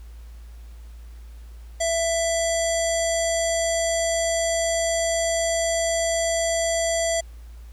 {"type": "tone with low-pass filter", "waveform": "square", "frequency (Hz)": 664, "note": "E5", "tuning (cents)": 12, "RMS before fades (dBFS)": -23, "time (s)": [1.8, 7.21], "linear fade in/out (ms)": 10, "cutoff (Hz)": 7700, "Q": 6.1, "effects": ["added 57 Hz sine -38 dBFS peak until 7.72 s", "pink hiss -57 dBFS RMS until 7.72 s"]}